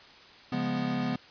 square chord, C# dominant seventh, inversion none, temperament equal, 138.59 / 174.61 / 207.7 / 246.9 Hz, C#3 / E#3 / G#3 / B3, 0 / 0 / 0 / 0 cents, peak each -37 / -37 / -36 / -31 dBFS, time 0.52-1.16 s, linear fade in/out 5 ms, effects white hiss -52 dBFS RMS until 1.3 s + resampled to 11025 Hz

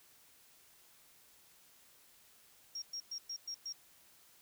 sine tone bursts, 5588 Hz, F8, in tune, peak -39 dBFS, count 6, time 2.75-3.726 s, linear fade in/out 5 ms, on 71 ms, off 110 ms, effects white hiss -64 dBFS RMS until 4.41 s

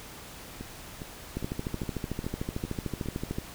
two click trains, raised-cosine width 3 ms, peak -18 / -24 dBFS, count 28 / 7, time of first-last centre 1.37-3.385 / 0.61-3.059 s, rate 13.4 / 2.45 Hz, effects pink hiss -45 dBFS RMS until 3.54 s

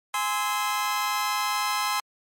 sawtooth chord, Ab augmented, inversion none, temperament just, 830.6 / 1038.3 / 1297.8 Hz, Ab5 / C6 / E6, 0 / -14 / -27 cents, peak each -26 / -23 / -27 dBFS, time 0.14-2 s, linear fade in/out 2 ms, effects MP3 64 kbps

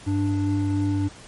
triangle tone pair together, 98.98 / 293.7 Hz, G2 / D4, +17 / 0 cents, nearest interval octave + perfect fifth, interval 1883 cents, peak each -21 dBFS, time 0.06-1.09 s, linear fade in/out 20 ms, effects pink hiss -45 dBFS RMS until 1.27 s + MP3 48 kbps

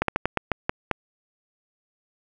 slowing click train, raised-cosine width 0.5 ms, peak -6 dBFS, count 8, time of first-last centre 0.02-0.913 s, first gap 63 ms, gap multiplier 1.23, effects none

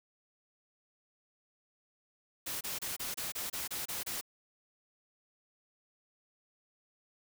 white noise bursts, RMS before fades -38 dBFS, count 10, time 2.46-4.212 s, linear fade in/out 10 ms, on 150 ms, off 28 ms, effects none

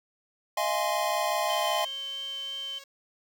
square chord, F minor seventh, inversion third, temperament equal with one note detuned, 622.3 / 687.6 / 830.6 / 1046.5 Hz, Eb5 / F5 / Ab5 / C6, 0 / -27 / 0 / 0 cents, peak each -32 dBFS, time 0.57-1.85 s, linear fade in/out 5 ms
5% pulse tone with pitch glide, 535 to 550.7 Hz, C5 to C#5, +38 to -11 cents, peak -35 dBFS, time 1.48-2.84 s, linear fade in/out 5 ms, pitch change +51 cents, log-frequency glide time 1.75-1.97 s
sine tone with vibrato, 3100 Hz, G7, 20 cents flat, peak -33 dBFS, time 1.49-2.79 s, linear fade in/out 10 ms, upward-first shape triangle, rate 3 Hz, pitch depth 12 cents each way
effects none

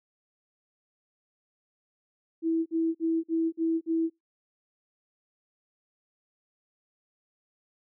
sine tone bursts, 327.1 Hz, E4, 13 cents flat, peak -23 dBFS, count 6, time 2.42-4.1 s, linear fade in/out 50 ms, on 240 ms, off 48 ms, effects noise-tail reverb RT60 0.2 s tail -26 dB re dry

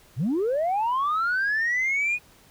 sine linear sweep, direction up, 98 to 2489 Hz, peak -20 dBFS, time 0.16-2.19 s, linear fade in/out 50 ms, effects tanh soft clip ceiling -19 dBFS + pink hiss -55 dBFS RMS until 2.5 s

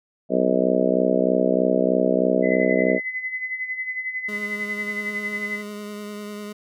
harmonic tone, 63.2 Hz, B1, 41 cents sharp, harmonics 3 / 4 / 5 / 6 / 7 / 8 / 9 / 10, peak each -26 / -24 / -27 / -26 / -25 / -25 / -27 / -23 dBFS, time 0.29-3 s, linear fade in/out 50 ms
sine tone with tremolo, 2026 Hz, B6, 44 cents sharp, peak -23 dBFS, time 2.42-5.63 s, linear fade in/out 50 ms, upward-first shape sine, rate 11 Hz, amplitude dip 65%
25% pulse tone with vibrato, 207.7 Hz, G#3, in tune, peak -28 dBFS, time 4.28-6.53 s, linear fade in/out 10 ms, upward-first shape sine, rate 10 Hz, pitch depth 17 cents each way
effects none

